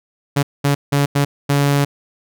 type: tone bursts at uneven times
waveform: sawtooth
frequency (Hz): 142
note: C#3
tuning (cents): +42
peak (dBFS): -9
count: 5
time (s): 0.36-0.43 / 0.64-0.75 / 0.92-1.06 / 1.15-1.25 / 1.49-1.85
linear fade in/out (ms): 10
effects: none